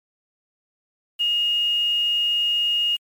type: tone with quantisation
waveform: sine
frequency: 2856 Hz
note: F7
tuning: 38 cents sharp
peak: -18 dBFS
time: 1.19-2.97 s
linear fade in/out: 20 ms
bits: 7
effects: MP3 96 kbps